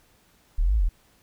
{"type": "linear two-way sweep", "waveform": "sine", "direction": "up then down", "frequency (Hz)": [32.7, 56.6, 32.7], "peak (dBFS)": -18, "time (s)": [0.58, 0.89], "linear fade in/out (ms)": 10, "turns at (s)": 0.76, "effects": ["pink hiss -61 dBFS RMS until 1.22 s"]}